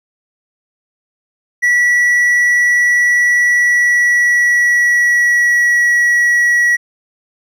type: tone with pitch glide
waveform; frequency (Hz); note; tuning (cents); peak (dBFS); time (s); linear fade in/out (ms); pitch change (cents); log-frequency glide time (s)
triangle; 1945 to 1926; B6 to B6; -27 to -44; -7; 1.62-6.77; 20; -17; 3.51-5.9
effects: none